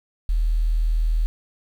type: tone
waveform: sine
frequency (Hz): 40.06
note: E1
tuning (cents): -49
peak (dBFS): -17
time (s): 0.29-1.26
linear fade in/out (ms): 0
effects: 8-bit